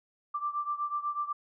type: beating tone pair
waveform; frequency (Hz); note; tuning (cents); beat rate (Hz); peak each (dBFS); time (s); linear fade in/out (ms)
sine; 1174.7 / 1182.8; D6 / D6; 0 / +12; 8.1; -32 / -35; 0.34-1.33; 10
effects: none